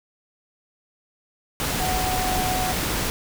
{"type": "tone in noise", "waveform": "sine", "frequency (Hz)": 740, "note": "F#5", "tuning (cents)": 0, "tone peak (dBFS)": -25, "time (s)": [1.8, 2.72], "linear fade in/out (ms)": 0, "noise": "pink", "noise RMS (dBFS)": -25, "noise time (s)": [1.6, 3.1], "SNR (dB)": -3, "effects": []}